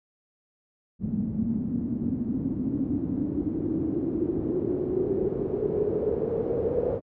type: noise with low-pass filter sweep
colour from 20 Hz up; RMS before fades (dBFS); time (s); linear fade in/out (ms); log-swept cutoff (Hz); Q
pink; -27; 0.99-7.01; 50; 210 to 500; 8
effects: high-pass 80 Hz 12 dB/octave